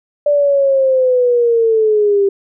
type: linear sweep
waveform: sine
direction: down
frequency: 587.3 to 392 Hz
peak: -9 dBFS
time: 0.26-2.29 s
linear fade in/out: 5 ms
effects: none